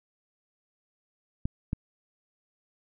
clicks, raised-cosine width 5 ms, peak -16 dBFS, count 2, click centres 1.455 / 1.731 s, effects none

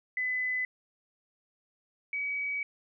sine tone pair in turn, 2010 / 2272 Hz, B6 / C#7, +30 / +42 cents, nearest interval major second, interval 212 cents, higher second, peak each -28 / -30 dBFS, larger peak first, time 0.17-0.65 / 2.13-2.63 s, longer second, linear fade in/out 2 ms, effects none

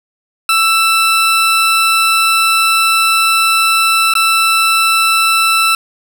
20% pulse tone with dropouts, 1327 Hz, E6, 11 cents sharp, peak -4 dBFS, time 0.49-5.75 s, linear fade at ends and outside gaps 2 ms, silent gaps 4.138-4.152 s, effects none

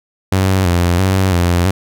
sawtooth tone with vibrato, 91.1 Hz, F#2, 26 cents flat, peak -7 dBFS, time 0.32-1.71 s, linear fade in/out 5 ms, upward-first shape square, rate 1.5 Hz, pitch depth 74 cents each way, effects none

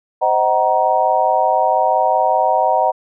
sine chord, C half-diminished seventh, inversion none, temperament just, 523.3 / 627.9 / 753.5 / 941.9 Hz, C5 / Eb5 / Gb5 / Bb5, 0 / +16 / +31 / +18 cents, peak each -21 / -18 / -16 / -17 dBFS, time 0.21-2.92 s, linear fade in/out 20 ms, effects none

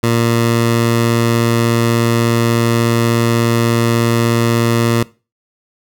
15% pulse tone, 116.54 Hz, A#2, in tune, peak -5 dBFS, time 0.03-5.03 s, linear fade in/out 5 ms, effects noise-tail reverb RT60 0.3 s tail -20 dB re dry

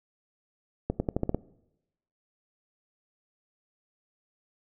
accelerating click train, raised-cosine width 2 ms, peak -13 dBFS, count 7, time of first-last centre 0.9-1.346 s, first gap 100 ms, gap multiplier 0.88, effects noise-tail reverb RT60 0.9 s tail -21 dB re dry

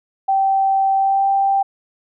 sine tone with pitch glide, 777 to 785.6 Hz, G5 to G5, -16 to +4 cents, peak -13 dBFS, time 0.28-1.63 s, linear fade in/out 10 ms, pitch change +20 cents, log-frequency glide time 0.96-1.26 s, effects none

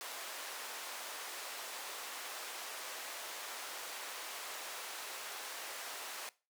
pink band-pass noise, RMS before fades -45 dBFS, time 0.01-6.29 s, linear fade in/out 0 ms, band 650 to 16000 Hz, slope 12 dB/octave, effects noise-tail reverb RT60 0.3 s tail -20 dB re dry + high-pass 300 Hz 12 dB/octave

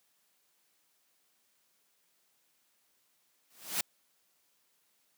white noise with exponential growth, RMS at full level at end -28 dBFS, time 3.5-3.81 s, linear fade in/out 5 ms, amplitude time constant 67 ms, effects white hiss -73 dBFS RMS until 5.17 s + high-pass 150 Hz 12 dB/octave

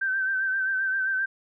sine tone with vibrato, 1551 Hz, G6, 19 cents flat, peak -23 dBFS, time 0.01-1.26 s, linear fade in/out 10 ms, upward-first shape sine, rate 7.6 Hz, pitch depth 38 cents each way, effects none

